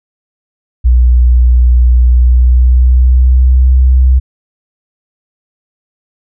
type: tone with pitch glide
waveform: sine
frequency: 61 to 64.11 Hz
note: B1 to C2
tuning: -21 to -35 cents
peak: -3 dBFS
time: 0.84-4.2 s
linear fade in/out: 20 ms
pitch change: +86 cents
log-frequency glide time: 2.05-3.76 s
effects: none